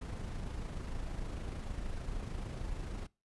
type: noise with amplitude modulation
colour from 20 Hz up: brown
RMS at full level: -38 dBFS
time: 0.01-3.07 s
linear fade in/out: 10 ms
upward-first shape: sine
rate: 26.6 Hz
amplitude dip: 40%
effects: noise-tail reverb RT60 0.3 s tail -24 dB re dry + resampled to 24000 Hz